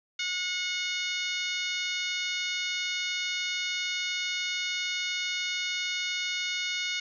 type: harmonic tone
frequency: 727 Hz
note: F#5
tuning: 31 cents flat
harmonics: 2 / 3 / 4 / 5 / 6 / 7 / 8 / 9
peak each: -39 / -33 / -36 / -35 / -40 / -42 / -45 / -42 dBFS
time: 0.19-7 s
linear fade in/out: 5 ms
effects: none